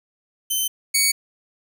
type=tone pair in turn; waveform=10% pulse; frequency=3074 / 2239 Hz; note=G7 / C#7; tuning=-35 / +17 cents; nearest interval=perfect fourth; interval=548 cents; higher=first; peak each=-12 / -7 dBFS; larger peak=second; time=0.5-0.68 / 0.94-1.12 s; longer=neither; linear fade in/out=10 ms; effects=none